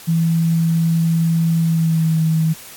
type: tone with pitch glide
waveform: sine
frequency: 164.81 to 160.12 Hz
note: E3 to D#3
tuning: 0 to +50 cents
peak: -13 dBFS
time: 0.07-2.54 s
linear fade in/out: 20 ms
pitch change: -50 cents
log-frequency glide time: 1.6-2.19 s
effects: white hiss -38 dBFS RMS until 2.76 s + AAC 64 kbps